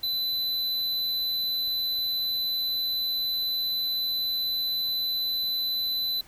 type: tone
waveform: square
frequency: 4008 Hz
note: B7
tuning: 25 cents sharp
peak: -26 dBFS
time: 0.03-6.21 s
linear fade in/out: 5 ms
effects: pink hiss -53 dBFS RMS until 6.27 s